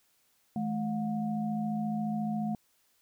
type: tone cluster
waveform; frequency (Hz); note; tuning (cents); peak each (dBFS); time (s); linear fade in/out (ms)
sine; 160.1 / 214.4 / 719; D#3 / A3 / F#5; +50 / -45 / -50; -39 / -30 / -38; 0.56-2.55; 2
effects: white hiss -70 dBFS RMS until 3.01 s